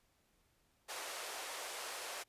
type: band-pass noise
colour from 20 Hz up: pink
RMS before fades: -45 dBFS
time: 0.88-2.24 s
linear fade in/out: 20 ms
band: 490 to 12000 Hz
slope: 24 dB/octave
effects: pink hiss -75 dBFS RMS until 2.28 s + resampled to 32000 Hz